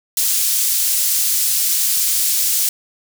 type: high-pass noise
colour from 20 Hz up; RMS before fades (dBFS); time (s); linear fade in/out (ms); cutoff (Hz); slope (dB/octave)
pink; -17; 0.17-2.69; 2; 6700; 12
effects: none